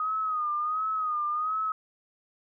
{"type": "tone with vibrato", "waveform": "sine", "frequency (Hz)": 1244.5, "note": "D#6", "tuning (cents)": 0, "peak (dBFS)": -26, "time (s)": [0, 1.72], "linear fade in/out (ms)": 2, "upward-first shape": "sine", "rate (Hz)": 1.4, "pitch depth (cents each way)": 69, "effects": []}